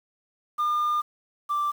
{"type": "tone pair in turn", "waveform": "sine", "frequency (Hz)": [1207, 1174.7], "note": ["D6", "D6"], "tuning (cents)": [47, 0], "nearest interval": "unison", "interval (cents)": 47, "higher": "first", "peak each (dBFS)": [-19, -21], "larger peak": "first", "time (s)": [[0.58, 1.02], [1.49, 1.72]], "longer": "first", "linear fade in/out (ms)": 20, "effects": ["tanh soft clip ceiling -21 dBFS", "8-bit"]}